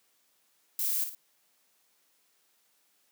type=noise with echo; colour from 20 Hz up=violet; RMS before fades=-30 dBFS; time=0.79-1.04 s; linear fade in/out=2 ms; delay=55 ms; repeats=2; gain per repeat=-8 dB; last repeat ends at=1.15 s; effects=white hiss -70 dBFS RMS until 3.11 s + high-pass 200 Hz 12 dB/octave